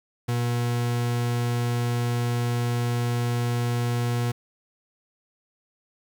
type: tone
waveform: 40% pulse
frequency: 120 Hz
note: B2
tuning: 49 cents flat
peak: -22 dBFS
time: 0.28-4.32 s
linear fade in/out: 10 ms
effects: 9-bit